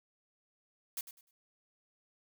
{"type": "noise with echo", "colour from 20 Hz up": "blue", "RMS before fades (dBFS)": -38, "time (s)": [0.97, 1.01], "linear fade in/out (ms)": 2, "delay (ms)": 100, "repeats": 3, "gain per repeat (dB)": -12, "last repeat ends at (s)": 1.31, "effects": []}